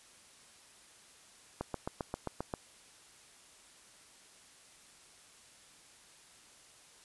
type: click train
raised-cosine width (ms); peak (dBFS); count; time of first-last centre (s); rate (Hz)
1; -21; 8; 1.61-2.538; 7.54
effects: white hiss -59 dBFS RMS until 7.04 s + resampled to 24000 Hz